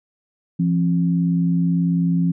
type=tone pair together; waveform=sine; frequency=171.2 / 269.7 Hz; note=F3 / C#4; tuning=-34 / -47 cents; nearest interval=minor sixth; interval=787 cents; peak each=-16 / -24 dBFS; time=0.59-2.32 s; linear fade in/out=10 ms; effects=none